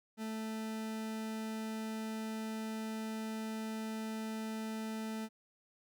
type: tone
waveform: 40% pulse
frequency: 220 Hz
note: A3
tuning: in tune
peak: -37 dBFS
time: 0.17-5.29 s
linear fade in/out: 50 ms
effects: none